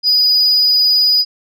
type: tone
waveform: sine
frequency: 4941 Hz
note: D#8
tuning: 13 cents flat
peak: -7 dBFS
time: 0.03-1.25 s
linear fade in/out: 50 ms
effects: tanh soft clip ceiling -7 dBFS